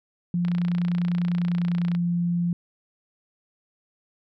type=tone with pitch glide; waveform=sine; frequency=174.61 to 173.2 Hz; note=F3 to F3; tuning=0 to -14 cents; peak=-21 dBFS; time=0.34-2.53 s; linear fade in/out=2 ms; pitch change=-14 cents; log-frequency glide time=1.26-1.87 s
type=click train; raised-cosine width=0.3 ms; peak=-21 dBFS; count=46; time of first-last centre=0.45-1.95 s; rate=30 Hz
effects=none